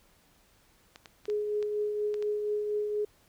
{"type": "clicks", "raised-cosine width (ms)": 0.2, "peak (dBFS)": -28, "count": 7, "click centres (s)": [0.959, 1.058, 1.255, 1.3, 1.627, 2.142, 2.225]}
{"type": "tone with tremolo", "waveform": "sine", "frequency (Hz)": 418.9, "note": "G#4", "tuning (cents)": 15, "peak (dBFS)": -26, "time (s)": [1.28, 3.05], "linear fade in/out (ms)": 5, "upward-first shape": "triangle", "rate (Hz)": 4.2, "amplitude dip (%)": 40}
{"effects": ["pink hiss -64 dBFS RMS until 3.28 s"]}